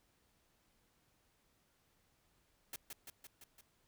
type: noise with echo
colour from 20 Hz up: white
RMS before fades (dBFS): -45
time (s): 2.73-2.76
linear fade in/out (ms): 2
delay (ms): 170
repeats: 5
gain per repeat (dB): -3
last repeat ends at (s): 3.61
effects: pink hiss -75 dBFS RMS until 3.87 s